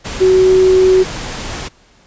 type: tone in noise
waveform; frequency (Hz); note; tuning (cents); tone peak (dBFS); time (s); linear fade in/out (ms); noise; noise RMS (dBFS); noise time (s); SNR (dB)
sine; 373.8; F#4; +18; -6; 0.2-1.04; 20; pink; -24; 0.04-1.69; +15
effects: pink hiss -49 dBFS RMS until 2.06 s + resampled to 16000 Hz